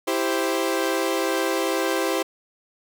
sawtooth chord, C major, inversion first, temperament equal, 329.6 / 392 / 523.3 Hz, E4 / G4 / C5, 0 / 0 / 0 cents, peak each -22 dBFS, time 0.07-2.23 s, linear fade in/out 10 ms, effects none

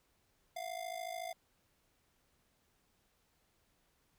square ring-modulated tone, 698 Hz, F5, 1 cent flat, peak -38 dBFS, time 0.56-1.33 s, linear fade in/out 5 ms, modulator 26.9 Hz, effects pink hiss -75 dBFS RMS until 4.18 s

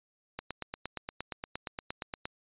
click train, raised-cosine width 0.3 ms, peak -20 dBFS, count 17, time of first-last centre 0.39-2.255 s, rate 8.58 Hz, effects resampled to 8000 Hz

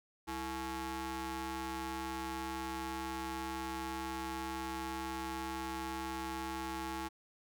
sawtooth ring-modulated tone, 260 Hz, C4, 11 cents flat, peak -31 dBFS, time 0.27-7.09 s, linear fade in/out 20 ms, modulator 589 Hz, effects none

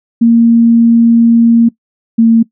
sine tone pair in turn, 231.9 / 227.9 Hz, A#3 / A#3, -9 / -39 cents, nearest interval unison, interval 30 cents, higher first, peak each -3 dBFS, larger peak neither, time 0.21-1.69 / 2.18-2.43 s, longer first, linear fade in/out 10 ms, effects noise-tail reverb RT60 0.1 s tail -21 dB re dry

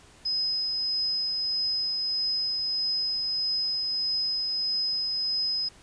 sine tone with tremolo, 5060 Hz, D#8, 28 cents sharp, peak -24 dBFS, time 0.25-5.69 s, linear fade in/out 10 ms, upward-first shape triangle, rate 1.6 Hz, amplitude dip 25%, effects pink hiss -54 dBFS RMS until 5.82 s + resampled to 22050 Hz

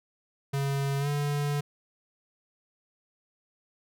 square tone with pitch glide, 138.8 to 145.03 Hz, C#3 to D3, +3 to -21 cents, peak -27 dBFS, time 0.53-1.61 s, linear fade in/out 10 ms, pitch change +76 cents, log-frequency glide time 0.99-1.08 s, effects none

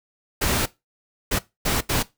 pink noise bursts at uneven times, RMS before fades -22 dBFS, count 4, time 0.41-0.66 / 1.31-1.39 / 1.65-1.81 / 1.89-2.03 s, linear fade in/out 10 ms, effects noise-tail reverb RT60 0.2 s tail -18 dB re dry

